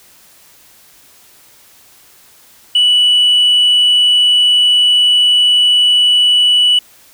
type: tone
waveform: sine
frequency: 2956 Hz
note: F#7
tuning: 2 cents flat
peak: -5 dBFS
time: 2.75-6.79 s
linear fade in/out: 5 ms
effects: tanh soft clip ceiling -5 dBFS + white hiss -45 dBFS RMS until 7.13 s